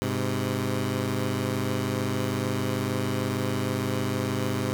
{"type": "tone pair together", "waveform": "15% pulse", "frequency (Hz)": [102.15, 128.7], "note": ["G#2", "C3"], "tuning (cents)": [-28, -28], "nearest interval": "major third", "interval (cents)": 400, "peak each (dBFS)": -22, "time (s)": [0.02, 4.73], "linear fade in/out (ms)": 0, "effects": []}